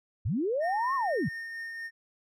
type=linear two-way sweep; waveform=sine; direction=up then down; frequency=73.42 to 1122 to 99.2 Hz; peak=-26 dBFS; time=0.25-1.29 s; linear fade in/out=10 ms; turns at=0.95 s
type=tone with tremolo; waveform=triangle; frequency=1830 Hz; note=A#6; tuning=32 cents flat; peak=-33 dBFS; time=0.6-1.91 s; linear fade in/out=50 ms; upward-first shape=triangle; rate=4.2 Hz; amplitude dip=30%
effects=none